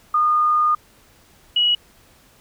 sine tone pair in turn, 1222 / 2916 Hz, D#6 / F#7, -32 / -26 cents, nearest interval octave + minor third, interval 1506 cents, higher second, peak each -14 dBFS, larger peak neither, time 0.14-0.75 / 1.56-1.75 s, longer first, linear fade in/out 5 ms, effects pink hiss -53 dBFS RMS until 2.4 s

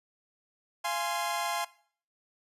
sawtooth chord, F minor, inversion none, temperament equal with one note detuned, 688.8 / 830.6 / 1046.5 Hz, F5 / Ab5 / C6, -24 / 0 / 0 cents, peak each -31 / -30 / -30 dBFS, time 0.84-1.65 s, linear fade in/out 10 ms, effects noise-tail reverb RT60 0.5 s tail -19 dB re dry + resampled to 32000 Hz

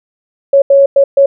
sine tone bursts at uneven times, 554.4 Hz, C#5, in tune, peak -3 dBFS, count 4, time 0.53-0.62 / 0.7-0.86 / 0.96-1.04 / 1.17-1.26 s, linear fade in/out 5 ms, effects none

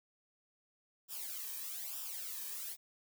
blue noise with flanger, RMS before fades -43 dBFS, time 1.08-2.77 s, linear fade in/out 50 ms, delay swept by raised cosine 0.46 to 1.46 ms, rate 1.1 Hz, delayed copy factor -0.8, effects none

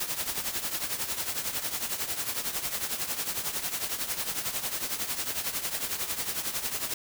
white noise with tremolo, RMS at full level -29 dBFS, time 0-6.94 s, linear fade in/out 5 ms, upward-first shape triangle, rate 11 Hz, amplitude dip 75%, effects none

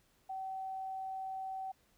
sine tone, 764 Hz, G5, 45 cents flat, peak -38 dBFS, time 0.29-1.72 s, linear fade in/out 10 ms, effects pink hiss -71 dBFS RMS until 1.97 s

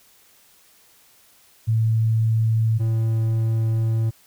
sine / triangle tone pair in turn, 111.8 / 112.23 Hz, A2 / A2, +28 / +35 cents, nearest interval unison, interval 7 cents, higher second, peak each -16 / -16 dBFS, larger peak neither, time 1.67-2.79 / 2.79-4.11 s, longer second, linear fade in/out 20 ms, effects white hiss -55 dBFS RMS until 4.26 s

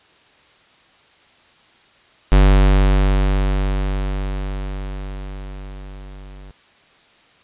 square tone with level ramp, 48.25 Hz, G1, 27 cents flat, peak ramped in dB -8 to -37 dBFS, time 2.32-6.51 s, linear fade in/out 0 ms, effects white hiss -52 dBFS RMS until 7.43 s + resampled to 8000 Hz

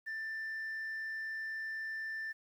sine tone, 1776 Hz, A6, 16 cents sharp, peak -35 dBFS, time 0.06-2.33 s, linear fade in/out 20 ms, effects tanh soft clip ceiling -36 dBFS + 11-bit

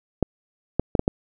clicks, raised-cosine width 2 ms, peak -5 dBFS, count 5, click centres 0.227 / 0.796 / 0.952 / 0.994 / 1.079 s, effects none

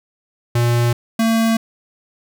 square tone pair in turn, 119.3 / 225.9 Hz, A#2 / A3, +41 / +46 cents, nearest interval major seventh, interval 1105 cents, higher second, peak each -14 dBFS, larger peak neither, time 0.55-0.93 / 1.19-1.57 s, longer neither, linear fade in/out 5 ms, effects none

